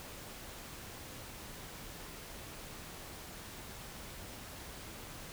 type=silence; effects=pink hiss -48 dBFS RMS until 5.32 s